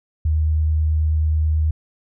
sine tone with vibrato, 77.78 Hz, D#2, in tune, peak -15 dBFS, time 0.25-1.71 s, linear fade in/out 5 ms, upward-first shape sine, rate 9.3 Hz, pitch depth 8 cents each way, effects none

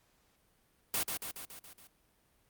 white noise with echo, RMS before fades -32 dBFS, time 0.94-1.03 s, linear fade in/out 0 ms, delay 140 ms, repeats 6, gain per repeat -4 dB, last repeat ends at 1.87 s, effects pink hiss -71 dBFS RMS until 2.49 s + Opus 48 kbps

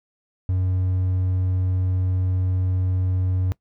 triangle tone, 92.5 Hz, F#2, in tune, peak -17 dBFS, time 0.49-3.52 s, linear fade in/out 0 ms, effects noise-tail reverb RT60 0.1 s tail -21 dB re dry

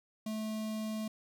square tone with notch filter, 217.3 Hz, A3, 21 cents flat, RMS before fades -37 dBFS, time 0.26-1.08 s, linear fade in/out 5 ms, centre 1600 Hz, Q 1.4, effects none

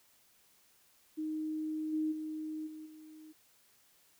sine tone with level steps, 311.1 Hz, D#4, in tune, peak -34 / -30 / -37 / -44 / -50 dBFS, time 1.17-3.33 s, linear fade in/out 20 ms, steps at 1.92 / 2.11 / 2.66 / 2.85 s, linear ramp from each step 20 ms, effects white hiss -67 dBFS RMS until 4.19 s

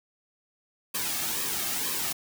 white noise with flanger, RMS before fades -30 dBFS, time 0.94-2.13 s, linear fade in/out 10 ms, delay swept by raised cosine 1.4 to 2.08 ms, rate 2.1 Hz, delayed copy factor -0.6, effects none

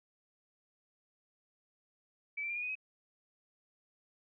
sine tone with pitch steps, 2300 / 2346 / 2392 / 2440 / 2488 / 2537 Hz, D7 / D7 / D7 / D#7 / D#7 / D#7, -37 / -2 / +31 / -34 / -1 / +33 cents, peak -35 dBFS, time 2.37-2.754 s, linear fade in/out 10 ms, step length 64 ms, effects none

